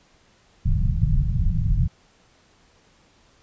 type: low-pass noise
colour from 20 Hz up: pink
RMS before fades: -20 dBFS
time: 0.65-1.88 s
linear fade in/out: 10 ms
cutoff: 170 Hz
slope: 48 dB/octave
effects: pink hiss -58 dBFS RMS until 3.42 s + resampled to 16000 Hz